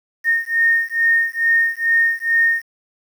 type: beating tone pair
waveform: sine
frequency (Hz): 1837 / 1839.3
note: A#6 / A#6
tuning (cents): -26 / -24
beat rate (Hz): 2.3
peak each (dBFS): -17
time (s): 0.24-2.63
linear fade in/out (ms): 50
effects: 7-bit